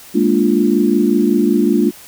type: chord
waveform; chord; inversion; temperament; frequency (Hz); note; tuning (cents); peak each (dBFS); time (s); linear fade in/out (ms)
sine; Bb dominant seventh; third; equal; 207.7 / 233.1 / 293.7 / 349.2; Ab3 / Bb3 / D4 / F4; 0 / 0 / 0 / 0; -16; 0.14-1.91; 20
effects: white hiss -39 dBFS RMS until 2.07 s